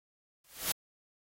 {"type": "noise with exponential growth", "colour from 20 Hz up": "white", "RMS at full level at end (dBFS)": -27, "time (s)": [0.44, 0.72], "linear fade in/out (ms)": 5, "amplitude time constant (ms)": 60, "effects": ["AAC 48 kbps"]}